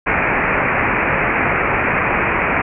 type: low-pass noise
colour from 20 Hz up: white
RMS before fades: -17 dBFS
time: 0.06-2.62 s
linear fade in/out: 10 ms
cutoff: 2500 Hz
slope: 96 dB/octave
effects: none